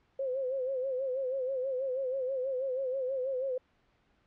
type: tone with vibrato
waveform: sine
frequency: 523.3 Hz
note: C5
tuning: in tune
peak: -30 dBFS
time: 0.19-3.58 s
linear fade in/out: 5 ms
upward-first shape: sine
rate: 6.2 Hz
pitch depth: 78 cents each way
effects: pink hiss -70 dBFS RMS until 4.26 s + low-pass 3000 Hz 12 dB/octave